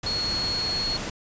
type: tone in noise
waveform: sine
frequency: 4324 Hz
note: C#8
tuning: 44 cents flat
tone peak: -25 dBFS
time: 0.06-0.97 s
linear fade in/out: 5 ms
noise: pink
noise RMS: -32 dBFS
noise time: 0.03-1.1 s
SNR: +4 dB
effects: resampled to 16000 Hz

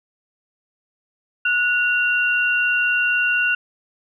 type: tone pair together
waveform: sine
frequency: 1463 / 2762 Hz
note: F#6 / F7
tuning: -20 / -20 cents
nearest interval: major seventh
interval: 1100 cents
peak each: -18 / -20 dBFS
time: 1.45-3.55 s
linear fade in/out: 5 ms
effects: none

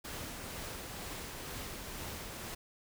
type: noise with tremolo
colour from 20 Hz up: pink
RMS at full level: -42 dBFS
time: 0.04-2.55 s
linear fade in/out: 10 ms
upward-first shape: triangle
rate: 2.1 Hz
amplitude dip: 30%
effects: none

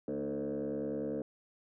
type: tone with frequency modulation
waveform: sine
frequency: 375.7 Hz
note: F#4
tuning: 26 cents sharp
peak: -32 dBFS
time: 0.08-1.22 s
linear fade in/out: 2 ms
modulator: 70.2 Hz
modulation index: 2.5
effects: tanh soft clip ceiling -30 dBFS

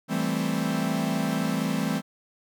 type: chord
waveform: 45% pulse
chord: A minor seventh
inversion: second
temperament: equal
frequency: 164.81 / 196 / 220 / 261.6 Hz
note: E3 / G3 / A3 / C4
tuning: 0 / 0 / 0 / 0 cents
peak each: -30 dBFS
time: 0.08-2.02 s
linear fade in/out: 50 ms
effects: none

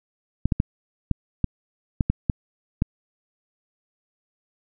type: clicks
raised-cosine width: 5 ms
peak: -7 dBFS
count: 9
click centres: 0.456 / 0.522 / 0.601 / 1.113 / 1.443 / 2.008 / 2.1 / 2.298 / 2.821 s
effects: none

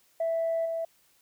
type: tone with level steps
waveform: sine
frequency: 659.3 Hz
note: E5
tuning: in tune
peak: -24 / -28 dBFS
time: 0.2-0.85 s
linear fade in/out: 5 ms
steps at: 0.65 s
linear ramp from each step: 10 ms
effects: tanh soft clip ceiling -22 dBFS + white hiss -65 dBFS RMS until 1.21 s

